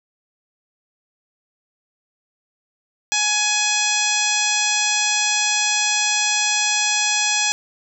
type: harmonic tone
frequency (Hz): 840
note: G#5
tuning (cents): +19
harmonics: 1 / 2 / 3 / 4 / 5 / 6 / 7 / 8 / 9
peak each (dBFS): -27 / -28 / -23 / -25 / -28 / -28 / -23 / -29 / -26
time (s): 3.12-7.52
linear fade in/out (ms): 0
effects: none